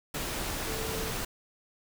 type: tone in noise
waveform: sine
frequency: 443.5 Hz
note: A4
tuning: 14 cents sharp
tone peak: -37 dBFS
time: 0.67-1.11 s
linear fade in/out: 5 ms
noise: pink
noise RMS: -34 dBFS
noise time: 0.14-1.25 s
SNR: -6 dB
effects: none